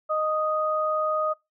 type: tone pair together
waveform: sine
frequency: 619.2 / 1244.5 Hz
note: D#5 / D#6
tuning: -9 / 0 cents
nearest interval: octave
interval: 1209 cents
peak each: -25 dBFS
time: 0.09-1.34 s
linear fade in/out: 20 ms
effects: noise-tail reverb RT60 0.2 s tail -23 dB re dry